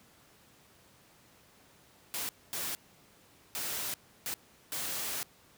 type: noise bursts at uneven times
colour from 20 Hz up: white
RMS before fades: -36 dBFS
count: 5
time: 2.14-2.29 / 2.53-2.75 / 3.55-3.94 / 4.26-4.34 / 4.72-5.23 s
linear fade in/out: 0 ms
effects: pink hiss -61 dBFS RMS until 5.57 s + high-pass 80 Hz 12 dB/octave